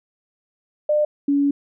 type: tone pair in turn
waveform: sine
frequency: 600 / 283.2 Hz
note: D5 / C#4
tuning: +37 / +37 cents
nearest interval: octave + minor second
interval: 1300 cents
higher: first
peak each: -15 / -15 dBFS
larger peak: neither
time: 0.89-1.05 / 1.28-1.51 s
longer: second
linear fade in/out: 5 ms
effects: none